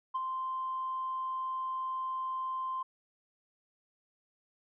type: tone with ADSR envelope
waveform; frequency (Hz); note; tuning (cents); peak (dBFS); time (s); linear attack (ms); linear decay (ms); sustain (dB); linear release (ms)
sine; 1043; C6; -6; -27; 0.14-2.83; 16; 27; -5; 8
effects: tanh soft clip ceiling -27 dBFS